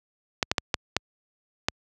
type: clicks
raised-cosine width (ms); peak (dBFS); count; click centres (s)
0.2; -4; 6; 0.428 / 0.515 / 0.582 / 0.742 / 0.966 / 1.685
effects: high-pass 60 Hz 12 dB/octave